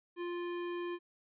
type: tone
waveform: square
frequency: 349.2 Hz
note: F4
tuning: in tune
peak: -37 dBFS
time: 0.16-0.99 s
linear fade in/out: 50 ms
effects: resampled to 8000 Hz